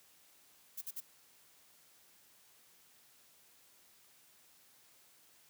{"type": "noise bursts", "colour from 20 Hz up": "violet", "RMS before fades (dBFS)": -42, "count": 3, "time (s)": [0.77, 1.006], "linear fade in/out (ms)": 10, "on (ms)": 46, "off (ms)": 49, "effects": ["white hiss -65 dBFS RMS until 5.49 s", "high-pass 80 Hz 12 dB/octave"]}